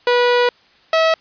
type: tone pair in turn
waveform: sawtooth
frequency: 487.7 / 646.4 Hz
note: B4 / E5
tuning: -22 / -34 cents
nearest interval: perfect fourth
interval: 488 cents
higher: second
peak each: -8 dBFS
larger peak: neither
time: 0.07-0.49 / 0.93-1.14 s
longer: first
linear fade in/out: 2 ms
effects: white hiss -52 dBFS RMS until 1.2 s + resampled to 11025 Hz